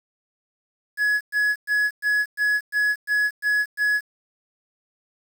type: tone bursts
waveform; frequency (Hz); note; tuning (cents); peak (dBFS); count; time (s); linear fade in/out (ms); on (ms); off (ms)
triangle; 1688; G#6; +28; -16; 9; 0.97-4.01; 50; 240; 110
effects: 7-bit